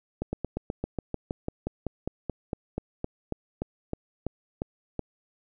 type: slowing click train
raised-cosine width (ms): 2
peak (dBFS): -16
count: 23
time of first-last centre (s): 0.22-4.993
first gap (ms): 110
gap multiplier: 1.06
effects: none